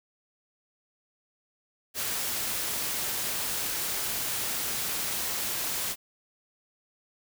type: noise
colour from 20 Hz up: white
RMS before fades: -31 dBFS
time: 1.94-5.96 s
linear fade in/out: 50 ms
effects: none